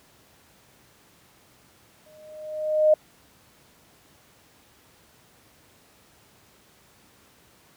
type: tone with exponential growth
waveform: sine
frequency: 616 Hz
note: D#5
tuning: 17 cents flat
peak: -12 dBFS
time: 2.06-2.94 s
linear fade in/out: 5 ms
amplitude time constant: 190 ms
effects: pink hiss -57 dBFS RMS until 7.76 s + high-pass 80 Hz 12 dB/octave